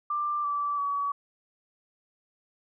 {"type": "tone with pitch steps", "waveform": "sine", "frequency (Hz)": [1184, 1159.6, 1135.8], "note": ["D6", "D6", "C#6"], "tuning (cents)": [14, -22, 42], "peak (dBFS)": -26, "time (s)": [0.1, 1.12], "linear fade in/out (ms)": 5, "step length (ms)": 340, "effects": []}